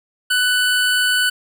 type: tone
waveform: 25% pulse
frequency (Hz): 1492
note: F#6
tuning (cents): +14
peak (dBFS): -11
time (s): 0.3-1.3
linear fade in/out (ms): 10
effects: none